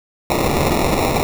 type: noise with sample-and-hold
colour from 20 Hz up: violet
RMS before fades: -17 dBFS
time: 0.3-1.23 s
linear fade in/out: 0 ms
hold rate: 1575 Hz
effects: none